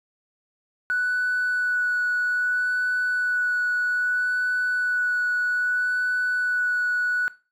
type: tone with vibrato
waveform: triangle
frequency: 1480 Hz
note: F#6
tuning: in tune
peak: -17 dBFS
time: 0.9-7.28 s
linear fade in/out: 0 ms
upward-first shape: sine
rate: 0.62 Hz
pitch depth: 11 cents each way
effects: noise-tail reverb RT60 0.3 s tail -20 dB re dry + tanh soft clip ceiling -18 dBFS